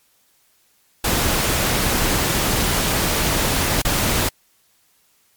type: noise with dropouts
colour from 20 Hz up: pink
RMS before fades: -19 dBFS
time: 1.04-4.29 s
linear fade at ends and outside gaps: 5 ms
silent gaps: 3.819-3.849 s
effects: white hiss -60 dBFS RMS until 5.36 s + MP3 96 kbps